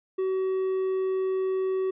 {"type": "tone", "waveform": "triangle", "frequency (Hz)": 378.2, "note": "F#4", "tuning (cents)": 38, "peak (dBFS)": -22, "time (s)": [0.18, 1.91], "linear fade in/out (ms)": 10, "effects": ["resampled to 8000 Hz"]}